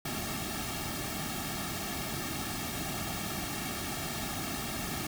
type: noise with comb filter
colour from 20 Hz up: pink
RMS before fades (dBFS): -36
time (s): 0.05-5.07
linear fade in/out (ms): 5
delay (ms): 2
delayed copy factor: -0.85
effects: none